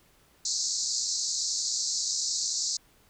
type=band-pass noise; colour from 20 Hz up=white; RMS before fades=-30 dBFS; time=0.45-2.77 s; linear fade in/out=5 ms; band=4100 to 7500 Hz; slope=96 dB/octave; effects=pink hiss -62 dBFS RMS until 3.09 s